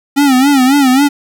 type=tone with vibrato; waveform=square; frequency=270 Hz; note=C#4; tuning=45 cents flat; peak=-7 dBFS; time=0.16-1.09 s; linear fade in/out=20 ms; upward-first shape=sine; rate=3.7 Hz; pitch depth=120 cents each way; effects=8-bit